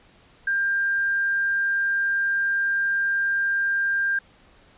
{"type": "tone", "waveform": "sine", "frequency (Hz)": 1595, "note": "G6", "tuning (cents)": 30, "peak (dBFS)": -20, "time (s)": [0.47, 4.19], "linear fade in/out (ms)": 5, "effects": ["pink hiss -55 dBFS RMS until 4.77 s", "resampled to 8000 Hz"]}